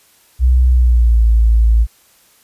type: tone with pitch glide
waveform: sine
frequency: 62.8 to 55.95 Hz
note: B1 to A1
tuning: +30 to +30 cents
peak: -7 dBFS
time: 0.39-1.87 s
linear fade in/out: 50 ms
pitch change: -200 cents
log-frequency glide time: 0.7-1.23 s
effects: white hiss -51 dBFS RMS until 2.43 s + resampled to 32000 Hz